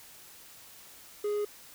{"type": "tone", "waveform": "triangle", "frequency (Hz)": 415.3, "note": "G#4", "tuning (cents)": 0, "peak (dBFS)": -26, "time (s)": [1.24, 1.45], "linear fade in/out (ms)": 5, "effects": ["white hiss -52 dBFS RMS until 1.74 s"]}